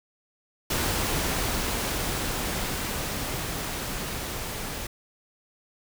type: noise with level ramp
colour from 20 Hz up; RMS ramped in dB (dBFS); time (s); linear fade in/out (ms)
pink; -26 to -34; 0.7-4.87; 5
effects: none